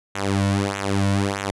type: tone with flanger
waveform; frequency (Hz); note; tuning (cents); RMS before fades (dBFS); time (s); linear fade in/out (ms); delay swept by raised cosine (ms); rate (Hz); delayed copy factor
sawtooth; 98.9; G2; +16; -22; 0.15-1.51; 5; 0.2 to 2.5; 1.6; -0.85
effects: resampled to 24000 Hz